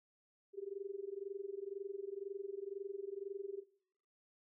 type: tone with amplitude modulation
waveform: sine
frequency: 396.3 Hz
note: G4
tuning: 19 cents sharp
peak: -38 dBFS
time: 0.53-3.64 s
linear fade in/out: 50 ms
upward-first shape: sine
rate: 22 Hz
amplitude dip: 95%
effects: noise-tail reverb RT60 0.8 s tail -25 dB re dry